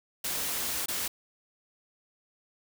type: noise with dropouts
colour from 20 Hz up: white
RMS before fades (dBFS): -32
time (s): 0.24-1.08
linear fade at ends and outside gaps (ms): 5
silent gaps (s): 0.859-0.883
effects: none